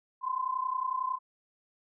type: tone pair together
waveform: sine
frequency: 1015.5 / 1046.5 Hz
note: B5 / C6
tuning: +48 / 0 cents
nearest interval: minor second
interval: 52 cents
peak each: -32 / -32 dBFS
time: 0.21-1.19 s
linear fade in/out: 50 ms
effects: none